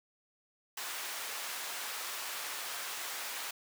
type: high-pass noise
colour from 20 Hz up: pink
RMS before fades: -40 dBFS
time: 0.77-3.51 s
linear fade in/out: 5 ms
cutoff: 960 Hz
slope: 12 dB/octave
effects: none